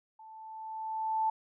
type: tone with level ramp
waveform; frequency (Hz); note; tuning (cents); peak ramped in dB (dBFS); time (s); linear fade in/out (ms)
sine; 880; A5; 0; -49 to -25; 0.19-1.3; 5
effects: none